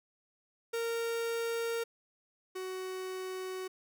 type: tone pair in turn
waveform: 45% pulse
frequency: 462.3 / 373.4 Hz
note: A#4 / F#4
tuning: -14 / +16 cents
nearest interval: major third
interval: 370 cents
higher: first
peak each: -32 / -37 dBFS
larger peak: first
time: 0.73-1.84 / 2.55-3.68 s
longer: second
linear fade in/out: 10 ms
effects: none

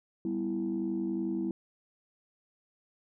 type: chord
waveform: sine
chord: E minor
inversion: first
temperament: equal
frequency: 196 / 246.9 / 329.6 Hz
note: G3 / B3 / E4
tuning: 0 / 0 / 0 cents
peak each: -34 / -36 / -31 dBFS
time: 0.25-1.51 s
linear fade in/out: 2 ms
effects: tanh soft clip ceiling -23 dBFS

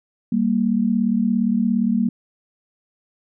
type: tone pair together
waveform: sine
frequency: 196 / 233.3 Hz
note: G3 / A#3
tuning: 0 / +2 cents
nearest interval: minor third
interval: 302 cents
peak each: -20 / -18 dBFS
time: 0.32-2.09 s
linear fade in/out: 5 ms
effects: none

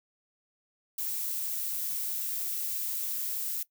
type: noise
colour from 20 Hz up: violet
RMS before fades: -33 dBFS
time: 0.98-3.63 s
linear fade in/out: 5 ms
effects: noise-tail reverb RT60 0.1 s tail -19 dB re dry

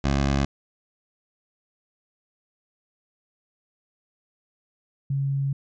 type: tone pair in turn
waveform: 15% pulse / sine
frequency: 69.3 / 138 Hz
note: C#2 / C#3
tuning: 0 / -7 cents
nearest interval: octave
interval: 1193 cents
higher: second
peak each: -14 / -22 dBFS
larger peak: first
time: 0.04-0.45 / 5.1-5.53 s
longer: second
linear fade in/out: 5 ms
effects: resampled to 16000 Hz

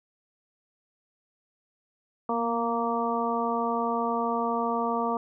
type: harmonic tone with a mistuned harmonic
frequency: 232.4 Hz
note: A#3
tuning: 5 cents flat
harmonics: 1 / 2 / 3 / 4 / 5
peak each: -31 / -31 / -31 / -31 / -31 dBFS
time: 2.29-5.17 s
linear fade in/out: 2 ms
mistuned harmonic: 1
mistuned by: +25 cents
effects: none

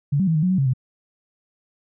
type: tone with pitch steps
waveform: sine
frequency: 142.6 / 191.8 / 162.1 / 153.9 / 182.8 / 187.5 / 136.4 / 128.5 Hz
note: C#3 / G3 / E3 / D#3 / F#3 / F#3 / C#3 / C3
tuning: +49 / -37 / -29 / -19 / -21 / +23 / -28 / -31 cents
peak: -16 dBFS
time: 0.12-0.736 s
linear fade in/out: 10 ms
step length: 77 ms
effects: none

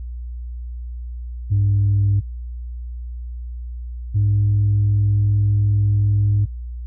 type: tone pair in turn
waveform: sine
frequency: 100.7 / 102.7 Hz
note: G2 / G#2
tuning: +47 / -19 cents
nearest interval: unison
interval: 34 cents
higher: second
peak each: -12 dBFS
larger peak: neither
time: 1.5-2.21 / 4.14-6.46 s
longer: second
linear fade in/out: 20 ms
effects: tanh soft clip ceiling -11 dBFS + added 60 Hz sine -27 dBFS peak until 6.86 s

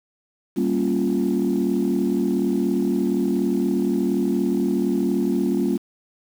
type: chord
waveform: sine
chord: G half-diminished seventh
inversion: none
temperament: equal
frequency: 196 / 233.1 / 277.2 / 349.2 Hz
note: G3 / Bb3 / Db4 / F4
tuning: 0 / 0 / 0 / 0 cents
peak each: -23 dBFS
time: 0.56-5.78 s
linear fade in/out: 20 ms
effects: tanh soft clip ceiling -12 dBFS + 7-bit

